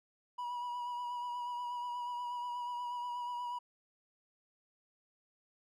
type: tone with vibrato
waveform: triangle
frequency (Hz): 972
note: B5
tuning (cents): -28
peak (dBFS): -35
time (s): 0.38-3.59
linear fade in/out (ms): 10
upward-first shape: sine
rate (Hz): 8.3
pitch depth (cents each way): 25
effects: none